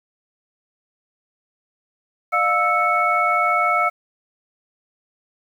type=tone cluster; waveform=sine; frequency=606 / 706 / 1315 / 2209 Hz; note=D#5 / F5 / E6 / C#7; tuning=-46 / +19 / -5 / -7 cents; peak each=-27 / -22 / -18 / -22 dBFS; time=2.32-3.9 s; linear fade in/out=20 ms; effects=8-bit